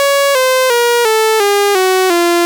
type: tone with pitch steps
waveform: sawtooth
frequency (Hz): 560 / 516.5 / 476.4 / 439.4 / 405.2 / 373.8 / 344.7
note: C#5 / C5 / A#4 / A4 / G#4 / F#4 / F4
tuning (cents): +18 / -22 / +38 / -2 / -43 / +18 / -23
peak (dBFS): -5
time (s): 0-2.45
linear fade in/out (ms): 0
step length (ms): 350
effects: none